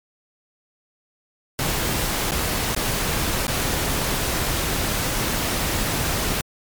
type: noise with dropouts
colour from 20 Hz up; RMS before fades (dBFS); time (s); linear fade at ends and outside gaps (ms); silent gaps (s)
pink; -23; 1.59-6.41; 0; 2.309-2.319 / 2.748-2.764 / 3.468-3.48
effects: MP3 96 kbps

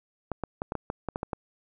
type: clicks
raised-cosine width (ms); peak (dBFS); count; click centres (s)
1; -16; 10; 0.317 / 0.437 / 0.619 / 0.721 / 0.753 / 0.901 / 1.087 / 1.159 / 1.231 / 1.332
effects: none

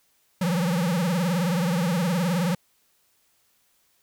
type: tone with vibrato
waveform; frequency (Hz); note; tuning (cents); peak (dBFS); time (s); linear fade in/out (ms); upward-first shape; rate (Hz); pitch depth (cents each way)
square; 174.9; F3; +3; -22; 0.41-2.55; 5; triangle; 19; 190
effects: white hiss -66 dBFS RMS until 4.02 s

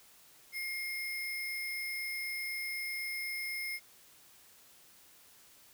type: tone with sample-and-hold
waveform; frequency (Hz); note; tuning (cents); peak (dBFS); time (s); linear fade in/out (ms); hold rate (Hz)
sine; 2132; C7; +32; -35; 0.52-3.8; 50; 7350
effects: white hiss -60 dBFS RMS until 5.73 s

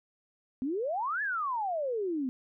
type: exponential two-way sweep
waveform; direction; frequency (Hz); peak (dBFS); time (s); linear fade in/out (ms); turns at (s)
sine; up then down; 246.9 to 1760 to 246.9; -29; 0.62-2.29; 0; 1.22
effects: none

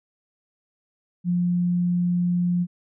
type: tone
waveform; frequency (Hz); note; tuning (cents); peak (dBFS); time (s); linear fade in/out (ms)
sine; 176.4; F3; +18; -19; 1.24-2.67; 50
effects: none

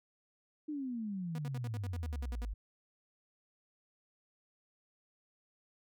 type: exponential sweep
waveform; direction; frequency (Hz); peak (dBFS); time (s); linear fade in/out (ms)
sine; down; 311.1 to 49; -36; 0.68-2.54; 10
type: tone bursts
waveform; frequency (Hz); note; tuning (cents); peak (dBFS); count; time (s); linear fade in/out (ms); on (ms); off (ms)
sawtooth; 242.1; B3; -34; -40; 12; 1.35-2.45; 2; 33; 64
effects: none

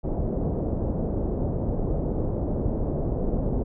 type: low-pass noise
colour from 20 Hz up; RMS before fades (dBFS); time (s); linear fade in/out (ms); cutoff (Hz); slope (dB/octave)
pink; -26; 0.03-3.64; 20; 610; 24
effects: none

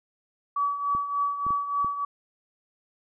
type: tone with tremolo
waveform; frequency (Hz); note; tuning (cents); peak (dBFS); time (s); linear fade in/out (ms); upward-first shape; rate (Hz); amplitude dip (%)
sine; 1142; D6; -49; -21; 0.56-2.05; 5; triangle; 3.4; 70
type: clicks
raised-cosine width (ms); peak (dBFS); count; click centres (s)
3; -26; 4; 0.95 / 1.466 / 1.506 / 1.846
effects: none

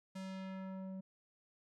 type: tone with low-pass filter sweep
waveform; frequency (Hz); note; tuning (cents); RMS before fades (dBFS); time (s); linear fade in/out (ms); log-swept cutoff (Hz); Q
square; 190; F#3; +46; -45; 0.15-1.01; 10; 9600 to 410; 0.87
effects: none

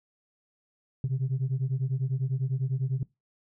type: beating tone pair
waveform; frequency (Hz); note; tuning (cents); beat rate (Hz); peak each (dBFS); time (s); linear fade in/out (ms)
sine; 127.4 / 137.4; C3 / C#3; -46 / -15; 10; -27; 1.04-3.03; 2
effects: noise-tail reverb RT60 0.2 s tail -23 dB re dry + tanh soft clip ceiling -22 dBFS

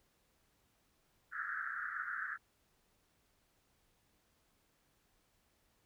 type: band-pass noise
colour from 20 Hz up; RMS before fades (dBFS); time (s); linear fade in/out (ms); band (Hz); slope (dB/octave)
pink; -41; 1.31-2.38; 50; 1300 to 1800; 96
effects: pink hiss -75 dBFS RMS until 5.85 s

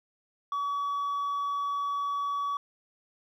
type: tone with hard clipping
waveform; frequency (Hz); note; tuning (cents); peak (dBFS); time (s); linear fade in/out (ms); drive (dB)
triangle; 1136; C#6; +42; -27; 0.52-2.57; 2; 1
effects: none

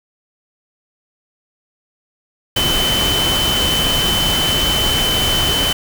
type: tone in noise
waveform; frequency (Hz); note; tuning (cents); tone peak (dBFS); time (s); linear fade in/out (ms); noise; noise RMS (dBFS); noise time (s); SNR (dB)
sine; 3048; G7; -49; -16; 2.56-5.73; 5; pink; -19; 2.56-5.73; 0
effects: none

